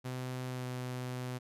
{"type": "tone with pitch glide", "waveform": "sawtooth", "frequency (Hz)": [127.5, 126.04], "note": ["C3", "B2"], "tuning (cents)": [-44, 36], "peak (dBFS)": -33, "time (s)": [0.04, 1.39], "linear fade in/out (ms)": 20, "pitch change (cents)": -20, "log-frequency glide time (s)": [0.49, 0.66], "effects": ["resampled to 32000 Hz"]}